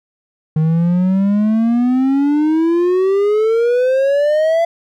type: exponential sweep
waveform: triangle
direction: up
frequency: 154.5 to 679 Hz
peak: -9 dBFS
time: 0.56-4.65 s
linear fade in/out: 5 ms
effects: none